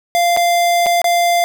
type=tone with dropouts; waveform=square; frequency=694 Hz; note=F5; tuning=11 cents flat; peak=-12 dBFS; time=0.15-1.44 s; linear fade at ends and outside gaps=0 ms; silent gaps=0.365-0.372 / 0.861-0.866 / 1.017-1.043 s; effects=none